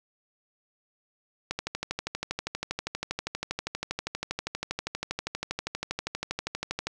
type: click train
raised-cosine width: 0.2 ms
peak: -13 dBFS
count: 68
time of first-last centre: 1.51-6.87 s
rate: 12.5 Hz
effects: none